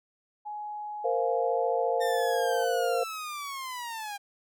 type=tone with pitch glide; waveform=sine; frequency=839 to 854.2 Hz; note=G#5 to G#5; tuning=+17 to +48 cents; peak=-34 dBFS; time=0.45-2.65 s; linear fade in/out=20 ms; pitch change=+31 cents; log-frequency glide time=1.41-1.63 s
type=chord; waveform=sine; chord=Bb suspended second; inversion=none; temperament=equal with one note detuned; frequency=466.2 / 520.5 / 698.5 Hz; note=Bb4 / C5 / F5; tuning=0 / -9 / 0 cents; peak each=-29 dBFS; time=1.04-3.04 s; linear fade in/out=10 ms
type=linear sweep; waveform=sawtooth; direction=down; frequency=1820 to 796 Hz; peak=-31 dBFS; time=2-4.18 s; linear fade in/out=20 ms
effects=none